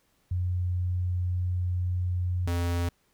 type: tone pair in turn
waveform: sine / square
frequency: 89.8 / 86.52 Hz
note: F2 / F2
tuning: +49 / -16 cents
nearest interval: minor second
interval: 65 cents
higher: first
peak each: -25 / -26 dBFS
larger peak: first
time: 0.31-2.47 / 2.47-2.89 s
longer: first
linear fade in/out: 5 ms
effects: pink hiss -69 dBFS RMS until 3.13 s